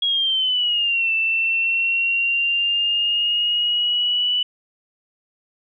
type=exponential two-way sweep; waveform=sine; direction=down then up; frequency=3322 to 2659 to 2969 Hz; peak=-17 dBFS; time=0.02-4.43 s; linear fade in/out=5 ms; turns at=1.13 s; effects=none